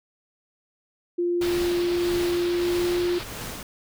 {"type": "tone with pitch glide", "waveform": "sine", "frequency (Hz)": [349.2, 352], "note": ["F4", "F4"], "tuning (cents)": [0, 14], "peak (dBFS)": -21, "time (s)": [1.18, 3.19], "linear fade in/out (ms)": 10, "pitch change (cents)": 14, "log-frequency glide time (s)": [2.55, 3]}
{"type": "noise with tremolo", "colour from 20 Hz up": "pink", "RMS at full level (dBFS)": -34, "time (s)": [1.41, 3.63], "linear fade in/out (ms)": 2, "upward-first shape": "sine", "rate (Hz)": 1.6, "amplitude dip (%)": 55}
{"type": "low-pass noise", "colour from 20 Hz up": "white", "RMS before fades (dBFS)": -37, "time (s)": [1.41, 3.24], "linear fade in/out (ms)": 10, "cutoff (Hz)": 4900, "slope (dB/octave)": 48}
{"effects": []}